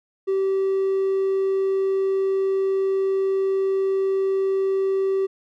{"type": "tone", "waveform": "triangle", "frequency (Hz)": 386.3, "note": "G4", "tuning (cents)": -25, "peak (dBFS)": -16, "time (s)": [0.27, 5.27], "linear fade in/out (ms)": 20, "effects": ["tanh soft clip ceiling -13 dBFS"]}